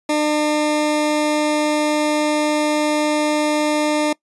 20% pulse tone, 301.2 Hz, D4, 44 cents sharp, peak -11 dBFS, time 0.09-4.13 s, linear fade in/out 5 ms, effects noise-tail reverb RT60 0.1 s tail -23 dB re dry + resampled to 24000 Hz

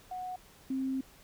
sine tone pair in turn, 735 / 264.7 Hz, F#5 / C4, -12 / +20 cents, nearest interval octave + tritone, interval 1768 cents, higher first, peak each -36 / -30 dBFS, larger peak second, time 0.11-0.36 / 0.7-1.01 s, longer second, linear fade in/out 5 ms, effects pink hiss -58 dBFS RMS until 1.23 s

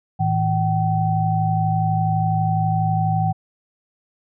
sine tone cluster, 108.9 / 161 / 764 Hz, A2 / E3 / G5, -17 / -41 / -45 cents, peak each -21 dBFS, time 0.19-3.33 s, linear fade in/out 20 ms, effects none

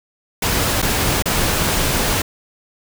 pink noise with dropouts, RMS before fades -18 dBFS, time 0.42-2.22 s, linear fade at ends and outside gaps 5 ms, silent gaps 0.819-0.825 / 1.224-1.256 s, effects none

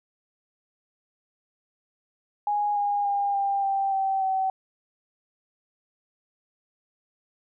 sine tone with pitch steps, 827 / 816.1 / 805.3 / 794.7 / 784.2 / 773.9 / 763.6 Hz, G#5 / G#5 / G5 / G5 / G5 / G5 / G5, -8 / -31 / +46 / +23 / 0 / -22 / -46 cents, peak -22 dBFS, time 2.47-4.5 s, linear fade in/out 2 ms, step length 290 ms, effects none

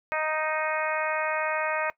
harmonic tone, 311.1 Hz, D#4, in tune, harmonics 2 / 3 / 4 / 5 / 6 / 7 / 8, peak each -30 / -32 / -33 / -34 / -35 / -35 / -36 dBFS, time 0.12-1.9 s, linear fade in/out 0 ms, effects noise-tail reverb RT60 0.1 s tail -19 dB re dry

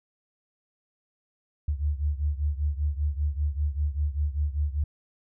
sine beating tone pair, 72 / 77.1 Hz, D2 / D#2, -34 / -15 cents, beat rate 5.1 Hz, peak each -26 / -29 dBFS, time 1.68-4.84 s, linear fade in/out 5 ms, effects none

